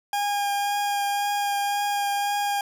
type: tone with vibrato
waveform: 40% pulse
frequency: 812 Hz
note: G#5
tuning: 39 cents flat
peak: -22 dBFS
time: 0.13-2.61 s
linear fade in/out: 2 ms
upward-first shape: triangle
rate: 1.9 Hz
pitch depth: 14 cents each way
effects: none